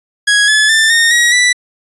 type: tone with pitch steps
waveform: sawtooth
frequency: 1661 / 1718.6 / 1778.2 / 1839.8 / 1903.6 / 1969.6 Hz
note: G#6 / A6 / A6 / A#6 / A#6 / B6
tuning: 0 / -41 / +18 / -23 / +36 / -5 cents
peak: -4 dBFS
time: 0.27-1.53 s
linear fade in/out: 10 ms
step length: 210 ms
effects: resampled to 24000 Hz